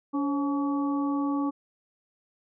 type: harmonic tone with a mistuned harmonic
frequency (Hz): 283.5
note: C#4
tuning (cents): +39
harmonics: 1 / 2 / 3 / 4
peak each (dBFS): -25 / -40 / -37 / -35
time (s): 0.13-1.51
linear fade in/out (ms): 20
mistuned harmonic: 2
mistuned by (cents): -86
effects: none